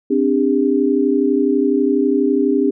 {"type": "chord", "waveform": "sine", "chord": "C suspended second", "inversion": "none", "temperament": "equal with one note detuned", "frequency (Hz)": [261.6, 293.7, 400.9], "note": ["C4", "D4", "G4"], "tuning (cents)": [0, 0, 39], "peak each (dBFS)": -17, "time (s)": [0.1, 2.71], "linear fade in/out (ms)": 10, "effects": []}